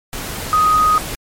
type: tone in noise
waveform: sine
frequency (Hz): 1249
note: D#6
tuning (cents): +6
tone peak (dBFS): -10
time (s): 0.53-0.98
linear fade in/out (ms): 0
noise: pink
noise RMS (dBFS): -26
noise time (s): 0.13-1.15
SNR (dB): +13
effects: MP3 64 kbps